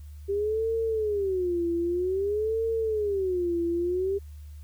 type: tone with vibrato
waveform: sine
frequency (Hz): 392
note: G4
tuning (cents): 0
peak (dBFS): -24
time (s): 0.28-4.19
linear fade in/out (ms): 20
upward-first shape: sine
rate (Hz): 0.52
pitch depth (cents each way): 250
effects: added 74 Hz sine -40 dBFS peak until 4.63 s + white hiss -63 dBFS RMS until 4.63 s